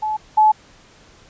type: tone pair in turn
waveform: sine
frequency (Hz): 860 / 860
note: A5 / A5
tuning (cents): -40 / -40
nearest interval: unison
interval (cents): 0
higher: neither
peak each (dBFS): -19 / -9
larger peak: second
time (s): 0.02-0.17 / 0.37-0.52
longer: neither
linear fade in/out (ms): 10
effects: pink hiss -49 dBFS RMS until 1.29 s + resampled to 16000 Hz